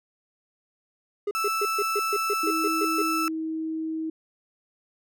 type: tone bursts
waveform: triangle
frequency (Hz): 410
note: G#4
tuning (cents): -22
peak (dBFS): -22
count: 11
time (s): 1.27-3.021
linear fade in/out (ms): 5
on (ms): 41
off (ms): 130
type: tone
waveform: 35% pulse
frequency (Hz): 1318.5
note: E6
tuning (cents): 0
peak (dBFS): -23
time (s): 1.35-3.28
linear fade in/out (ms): 0
type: tone with pitch glide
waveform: sine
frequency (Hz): 322.1 to 319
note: E4 to D#4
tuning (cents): -40 to +43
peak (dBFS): -27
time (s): 2.43-4.1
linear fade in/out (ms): 5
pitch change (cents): -17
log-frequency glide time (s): 2.89-3.41
effects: none